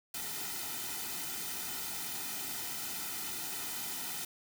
white noise with comb filter, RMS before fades -39 dBFS, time 0.14-4.25 s, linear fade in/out 5 ms, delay 1.8 ms, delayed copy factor -0.75, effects none

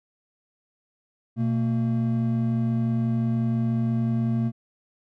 triangle tone pair together, 121.8 / 227.7 Hz, B2 / A#3, -24 / -40 cents, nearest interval major seventh, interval 1084 cents, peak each -22 dBFS, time 1.36-4.52 s, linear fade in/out 50 ms, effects none

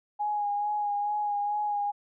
sine tone with vibrato, 827 Hz, G#5, 8 cents flat, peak -26 dBFS, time 0.19-1.92 s, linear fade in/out 20 ms, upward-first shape sine, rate 2.3 Hz, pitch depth 23 cents each way, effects none

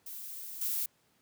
violet noise with level steps, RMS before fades -43 / -33 dBFS, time 0.06-0.86 s, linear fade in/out 5 ms, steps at 0.61 s, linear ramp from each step 5 ms, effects pink hiss -70 dBFS RMS until 1.21 s + high-pass 100 Hz 12 dB/octave

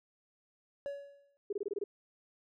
triangle tone with exponential decay, 564 Hz, C#5, 30 cents sharp, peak -32 dBFS, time 0.86-1.37 s, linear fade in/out 0 ms, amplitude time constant 110 ms
sine tone bursts, 405.4 Hz, G#4, 42 cents flat, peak -32 dBFS, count 7, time 1.5-1.84 s, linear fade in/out 5 ms, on 28 ms, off 24 ms
effects none

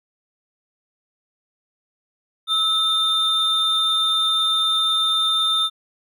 triangle tone pair together, 1301 / 3606 Hz, E6 / A7, -23 / +42 cents, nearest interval octave + tritone, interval 1765 cents, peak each -23 / -16 dBFS, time 2.47-5.7 s, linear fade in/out 50 ms, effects none

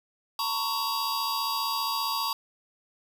square tone cluster, 902 / 977 / 1114 / 3793 / 4768 Hz, A5 / B5 / C#6 / A#7 / D8, +43 / -19 / +8 / +29 / +25 cents, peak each -34 / -37 / -32 / -38 / -33 dBFS, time 0.39-2.33 s, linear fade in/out 2 ms, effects none

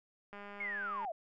click train, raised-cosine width 0.5 ms, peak -34 dBFS, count 147, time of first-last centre 0.33-1.049 s, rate 203 Hz
sine linear sweep, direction down, 2213 to 615 Hz, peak -36 dBFS, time 0.6-1.12 s, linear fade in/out 5 ms
effects none

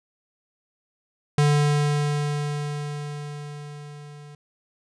square tone with level ramp, 146.83 Hz, D3, in tune, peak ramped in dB -16 to -42 dBFS, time 1.38-4.35 s, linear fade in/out 2 ms, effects resampled to 22050 Hz

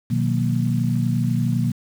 sine chord, B major seventh, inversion none, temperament equal with one note detuned, 123.47 / 155.56 / 183.51 / 233.1 Hz, B2 / D#3 / F#3 / A#3, 0 / 0 / -14 / 0 cents, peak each -21 / -25 / -25 / -24 dBFS, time 0.1-1.72 s, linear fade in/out 10 ms, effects 7-bit

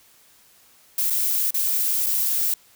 violet noise with dropouts, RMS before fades -22 dBFS, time 0.98-2.54 s, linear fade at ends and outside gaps 2 ms, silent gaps 1.1-1.105 / 1.506-1.543 / 2.062-2.066 s, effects white hiss -55 dBFS RMS until 2.75 s

